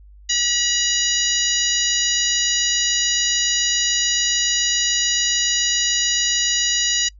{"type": "harmonic tone", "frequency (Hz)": 967, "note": "B5", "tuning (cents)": -37, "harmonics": [2, 3, 4, 5, 6, 7], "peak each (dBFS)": [-27, -24, -24, -25, -24, -22], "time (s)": [0.29, 7.09], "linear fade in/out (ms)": 10, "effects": ["noise-tail reverb RT60 0.1 s tail -25 dB re dry", "added 50 Hz sine -42 dBFS peak until 7.19 s"]}